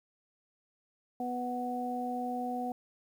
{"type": "harmonic tone", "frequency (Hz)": 246.9, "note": "B3", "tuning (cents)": 0, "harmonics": [1, 2, 3], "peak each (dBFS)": [-36, -41, -35], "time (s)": [1.2, 2.72], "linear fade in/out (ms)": 2, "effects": ["10-bit"]}